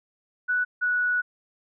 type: tone pair in turn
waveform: sine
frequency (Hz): 1480 / 1470.6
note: F#6 / F#6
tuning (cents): 0 / -11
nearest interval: unison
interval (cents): 11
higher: first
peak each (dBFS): -21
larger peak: neither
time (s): 0.48-0.65 / 0.81-1.22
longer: second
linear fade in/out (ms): 20
effects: none